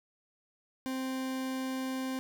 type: tone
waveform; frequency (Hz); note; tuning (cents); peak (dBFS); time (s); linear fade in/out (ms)
40% pulse; 261.6; C4; 0; -32; 0.86-2.19; 0
effects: none